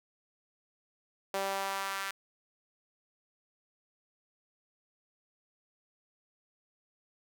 sawtooth tone with high-pass filter sweep, 195.1 Hz, G3, 8 cents flat, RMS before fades -35 dBFS, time 1.34-2.11 s, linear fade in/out 2 ms, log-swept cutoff 550 to 1500 Hz, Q 1.7, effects none

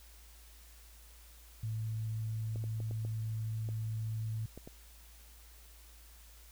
sine tone, 110.7 Hz, A2, 11 cents sharp, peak -34 dBFS, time 1.63-4.46 s, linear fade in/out 5 ms
clicks, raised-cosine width 2 ms, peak -33 dBFS, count 8, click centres 2.559 / 2.64 / 2.803 / 2.911 / 3.05 / 3.689 / 4.576 / 4.675 s
effects added 56 Hz sine -55 dBFS peak until 6.51 s + white hiss -60 dBFS RMS until 6.51 s

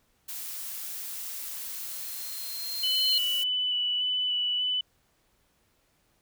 blue noise, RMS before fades -37 dBFS, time 0.28-3.44 s, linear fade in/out 10 ms
sine tone with exponential growth, 4186 Hz, C8, in tune, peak -22 dBFS, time 1.57-3.18 s, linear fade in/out 1 ms, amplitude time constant 350 ms
sine tone with vibrato, 2978 Hz, F#7, 11 cents sharp, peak -25 dBFS, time 2.83-4.81 s, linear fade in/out 5 ms, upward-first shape square, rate 1.7 Hz, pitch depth 10 cents each way
effects pink hiss -69 dBFS RMS until 6.21 s

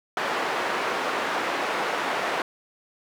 white band-pass noise, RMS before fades -27 dBFS, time 0.17-2.42 s, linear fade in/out 2 ms, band 340 to 1500 Hz, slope 12 dB/octave, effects none

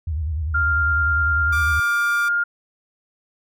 sine tone with vibrato, 77.78 Hz, D#2, in tune, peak -21 dBFS, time 0.07-1.8 s, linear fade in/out 5 ms, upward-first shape square, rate 10 Hz, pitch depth 110 cents each way
sine tone with pitch glide, 1396.9 to 1410.7 Hz, F6 to F6, 0 to +17 cents, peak -17 dBFS, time 0.54-2.44 s, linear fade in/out 10 ms, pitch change +17 cents, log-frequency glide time 1.46-1.55 s
sawtooth tone, 1174.7 Hz, D6, in tune, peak -24 dBFS, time 1.52-2.29 s, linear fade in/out 10 ms
effects none

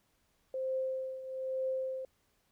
sine tone with tremolo, 523.3 Hz, C5, in tune, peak -30 dBFS, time 0.54-2.05 s, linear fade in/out 2 ms, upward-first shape triangle, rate 1.1 Hz, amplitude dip 75%, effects pink hiss -74 dBFS RMS until 2.51 s

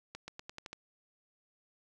accelerating click train, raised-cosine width 0.2 ms, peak -26 dBFS, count 7, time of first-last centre 0.15-0.73 s, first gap 130 ms, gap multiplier 0.88, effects none

